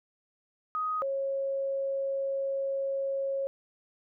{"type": "tone pair in turn", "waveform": "sine", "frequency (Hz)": [1252, 545.9], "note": ["D#6", "C#5"], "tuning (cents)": [10, -27], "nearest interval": "octave + major second", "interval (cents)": 1437, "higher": "first", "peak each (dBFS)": -28, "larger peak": "neither", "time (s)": [[0.75, 1.02], [1.02, 3.47]], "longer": "second", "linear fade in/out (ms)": 0, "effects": []}